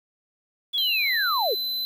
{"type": "linear sweep", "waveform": "sine", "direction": "down", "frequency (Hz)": [3476, 353.2], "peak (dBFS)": -22, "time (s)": [0.73, 1.55], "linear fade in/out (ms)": 20}
{"type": "tone", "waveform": "square", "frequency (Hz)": 4028, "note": "B7", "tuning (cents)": 33, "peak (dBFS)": -26, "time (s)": [0.78, 1.85], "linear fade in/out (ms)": 0}
{"effects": ["8-bit"]}